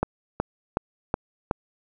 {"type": "click train", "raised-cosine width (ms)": 1, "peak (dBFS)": -8, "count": 5, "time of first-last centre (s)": [0.03, 1.511], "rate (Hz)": 2.7, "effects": []}